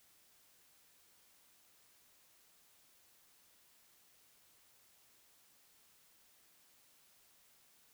silence, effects white hiss -68 dBFS RMS until 7.93 s

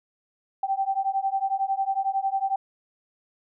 sine beating tone pair, 773 / 784 Hz, G5 / G5, -24 / 0 cents, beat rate 11 Hz, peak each -26 dBFS, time 0.63-2.56 s, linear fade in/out 5 ms, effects none

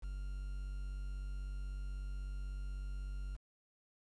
triangle tone with quantisation, 48.11 Hz, G1, 32 cents flat, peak -37 dBFS, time 0.02-3.37 s, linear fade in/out 20 ms, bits 10, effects resampled to 24000 Hz

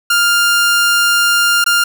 sawtooth tone with dropouts, 1400 Hz, F6, 4 cents sharp, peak -6 dBFS, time 0.1-1.84 s, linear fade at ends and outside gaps 5 ms, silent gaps 1.642-1.662 s, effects none

